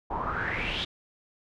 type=noise with low-pass filter sweep; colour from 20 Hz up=pink; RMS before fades=-31 dBFS; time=0.1-0.85 s; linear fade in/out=10 ms; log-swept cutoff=850 to 3700 Hz; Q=6.1; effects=none